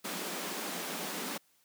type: high-pass noise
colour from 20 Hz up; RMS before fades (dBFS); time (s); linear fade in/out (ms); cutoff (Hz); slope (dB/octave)
pink; -38; 0.04-1.38; 10; 170; 96
effects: white hiss -69 dBFS RMS until 1.64 s + high-pass 80 Hz 12 dB/octave